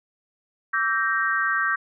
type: chord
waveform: sine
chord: E half-diminished seventh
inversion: third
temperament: equal with one note detuned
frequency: 1149.2 / 1318.5 / 1568 / 1864.7 Hz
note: D6 / E6 / G6 / Bb6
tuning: -38 / 0 / 0 / 0 cents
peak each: -27 / -29 / -23 / -27 dBFS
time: 0.73-1.76 s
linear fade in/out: 10 ms
effects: none